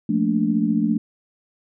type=chord; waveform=sine; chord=Bb major seventh; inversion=second; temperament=just; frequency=174.81 / 218.5 / 233.1 / 291.4 Hz; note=F3 / A3 / Bb3 / D4; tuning=+2 / -12 / 0 / -13 cents; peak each=-25 / -20 / -25 / -23 dBFS; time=0.09-0.98 s; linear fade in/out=5 ms; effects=none